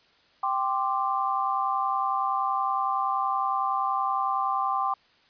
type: chord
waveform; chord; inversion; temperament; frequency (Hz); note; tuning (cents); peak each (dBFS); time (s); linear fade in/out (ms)
sine; G suspended fourth; none; just; 784 / 1045.3 / 1176; G5 / C6 / D6; 0 / -2 / +2; -28; 0.43-4.94; 5
effects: white hiss -61 dBFS RMS until 5.29 s + resampled to 11025 Hz